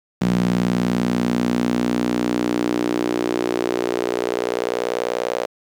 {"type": "tone with high-pass filter sweep", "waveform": "sawtooth", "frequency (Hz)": 60.2, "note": "B1", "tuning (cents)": -44, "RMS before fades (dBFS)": -21, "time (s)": [0.21, 5.46], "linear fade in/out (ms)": 5, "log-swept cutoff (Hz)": [180, 520], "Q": 3.6, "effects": ["low-pass 8000 Hz 12 dB/octave", "8-bit"]}